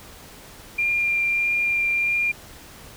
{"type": "tone with vibrato", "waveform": "sine", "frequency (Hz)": 2392, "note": "D7", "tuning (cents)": 31, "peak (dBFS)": -19, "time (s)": [0.78, 2.32], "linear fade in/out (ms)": 10, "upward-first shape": "triangle", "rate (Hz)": 1.6, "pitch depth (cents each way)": 10, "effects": ["pink hiss -44 dBFS RMS until 2.96 s"]}